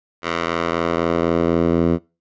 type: tone with band-pass filter sweep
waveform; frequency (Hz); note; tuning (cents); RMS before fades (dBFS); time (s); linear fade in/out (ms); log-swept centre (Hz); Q
10% pulse; 84; E2; +33; -19; 0.22-1.99; 50; 1700 to 260; 0.75
effects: noise-tail reverb RT60 0.3 s tail -23 dB re dry + resampled to 16000 Hz